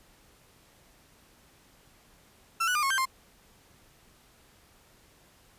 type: tone with pitch steps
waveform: 35% pulse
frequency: 1345 / 1476 / 1206 / 1090 / 1570 / 1054 Hz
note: E6 / F#6 / D6 / C#6 / G6 / C6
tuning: +34 / -5 / +46 / -29 / +2 / +12 cents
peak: -23 dBFS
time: 2.6-3.056 s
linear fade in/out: 10 ms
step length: 76 ms
effects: pink hiss -60 dBFS RMS until 5.58 s + resampled to 32000 Hz